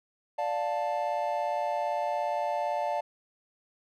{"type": "chord", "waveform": "triangle", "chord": "D minor", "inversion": "none", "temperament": "just", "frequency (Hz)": [587.3, 704.8, 881], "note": ["D5", "F5", "A5"], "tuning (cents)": [0, 16, 2], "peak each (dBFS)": -30, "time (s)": [0.38, 3.01], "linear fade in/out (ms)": 10, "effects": []}